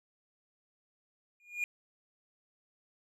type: tone with exponential growth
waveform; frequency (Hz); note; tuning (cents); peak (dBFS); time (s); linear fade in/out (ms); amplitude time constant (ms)
triangle; 2430; D#7; -42; -26; 1.4-1.64; 1; 52
effects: none